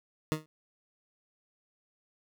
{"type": "tone with exponential decay", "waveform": "20% pulse", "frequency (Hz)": 155.56, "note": "D#3", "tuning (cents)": 0, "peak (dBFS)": -19, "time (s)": [0.32, 0.46], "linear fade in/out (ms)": 0, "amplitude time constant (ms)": 30, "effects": []}